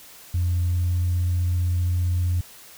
sine tone with pitch glide, 87.7 to 88.46 Hz, F2 to F2, +8 to +23 cents, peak -18 dBFS, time 0.34-2.41 s, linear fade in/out 5 ms, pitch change +15 cents, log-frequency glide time 0.63-1.01 s, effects tanh soft clip ceiling -16 dBFS + white hiss -46 dBFS RMS until 2.77 s

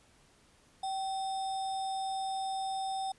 sine tone with sample-and-hold, 770 Hz, G5, 31 cents flat, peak -32 dBFS, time 0.83-3.12 s, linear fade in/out 5 ms, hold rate 4410 Hz, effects pink hiss -64 dBFS RMS until 3.18 s + resampled to 24000 Hz

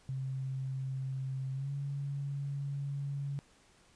sine tone with pitch glide, 132.7 to 140.51 Hz, C3 to C#3, +25 to +24 cents, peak -34 dBFS, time 0.09-3.39 s, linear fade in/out 0 ms, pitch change +99 cents, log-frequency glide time 1.53-1.71 s, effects pink hiss -64 dBFS RMS until 3.95 s + resampled to 22050 Hz

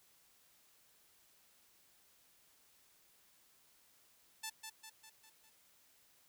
5% pulse tone with echo, 880 Hz, A5, in tune, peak -29 dBFS, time 4.43-4.5 s, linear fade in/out 10 ms, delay 200 ms, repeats 5, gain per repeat -5 dB, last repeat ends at 5.5 s, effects white hiss -69 dBFS RMS until 6.28 s

